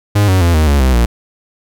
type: tone with pitch steps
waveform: 45% pulse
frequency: 102.8 / 93.73 / 85.45 / 77.91 / 71.03 / 64.76 / 59.04 Hz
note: G#2 / F#2 / F2 / D#2 / C#2 / C2 / A#1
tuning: -17 / +23 / -37 / +3 / +43 / -17 / +23 cents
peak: -8 dBFS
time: 0.15-1.06 s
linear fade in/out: 10 ms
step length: 130 ms
effects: none